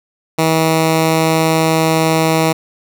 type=tone; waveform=10% pulse; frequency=160.7 Hz; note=E3; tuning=44 cents flat; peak=-3 dBFS; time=0.38-2.53 s; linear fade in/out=10 ms; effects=none